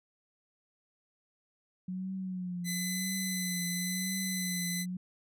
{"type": "tone with vibrato", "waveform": "sine", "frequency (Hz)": 182.7, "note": "F#3", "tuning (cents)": -22, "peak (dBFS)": -34, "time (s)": [1.88, 4.97], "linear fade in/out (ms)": 5, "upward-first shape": "triangle", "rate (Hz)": 0.98, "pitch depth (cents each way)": 76}
{"type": "tone", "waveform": "10% pulse", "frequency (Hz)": 2016, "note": "B6", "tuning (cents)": 35, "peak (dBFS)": -25, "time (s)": [2.64, 4.86], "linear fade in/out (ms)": 50}
{"effects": []}